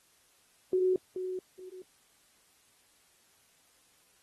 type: tone with echo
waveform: sine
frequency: 370 Hz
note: F#4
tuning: in tune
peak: -23 dBFS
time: 0.73-0.96 s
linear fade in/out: 2 ms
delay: 430 ms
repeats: 2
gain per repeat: -10 dB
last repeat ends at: 1.82 s
effects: white hiss -66 dBFS RMS until 4.22 s + AAC 32 kbps